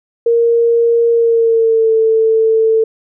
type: tone with pitch glide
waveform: sine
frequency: 466.2 to 444.9 Hz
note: A#4 to A4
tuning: 0 to +19 cents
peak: -8 dBFS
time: 0.26-2.84 s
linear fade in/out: 5 ms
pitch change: -81 cents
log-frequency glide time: 1.11-1.93 s
effects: none